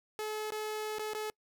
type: tone with dropouts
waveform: sawtooth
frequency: 428.9 Hz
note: A4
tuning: 44 cents flat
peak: -31 dBFS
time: 0.19-1.3 s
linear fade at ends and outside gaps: 0 ms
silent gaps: 0.504-0.521 / 0.984-0.995 / 1.134-1.149 s
effects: noise-tail reverb RT60 0.1 s tail -26 dB re dry